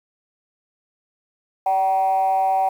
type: tone with frequency modulation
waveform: sine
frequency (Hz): 765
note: G5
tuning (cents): -42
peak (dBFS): -15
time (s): 1.66-2.69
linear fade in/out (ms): 5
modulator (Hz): 185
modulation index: 0.5
effects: tanh soft clip ceiling -12 dBFS + 8-bit